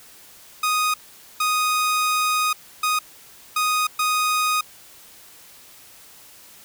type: tone bursts at uneven times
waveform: sawtooth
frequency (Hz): 1244.5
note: D#6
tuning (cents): 0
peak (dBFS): -15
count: 5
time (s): 0.63-0.94 / 1.4-2.53 / 2.83-2.99 / 3.56-3.87 / 3.99-4.61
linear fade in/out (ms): 5
effects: white hiss -47 dBFS RMS until 6.64 s